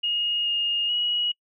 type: tone with pitch steps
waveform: sine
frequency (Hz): 2863 / 2842 / 2907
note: F7 / F7 / F#7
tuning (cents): +42 / +30 / -31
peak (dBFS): -22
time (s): 0.03-1.32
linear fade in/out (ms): 10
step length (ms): 430
effects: noise-tail reverb RT60 0.1 s tail -26 dB re dry